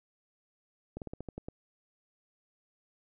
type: slowing click train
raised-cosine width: 2 ms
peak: -26 dBFS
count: 8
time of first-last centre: 0.97-1.485 s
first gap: 48 ms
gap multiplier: 1.14
effects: none